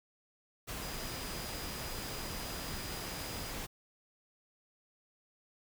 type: tone in noise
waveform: sine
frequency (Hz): 4925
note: D#8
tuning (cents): -19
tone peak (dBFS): -49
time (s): 0.81-3.53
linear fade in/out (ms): 20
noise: pink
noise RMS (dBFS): -41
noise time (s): 0.67-3.67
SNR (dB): -11
effects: none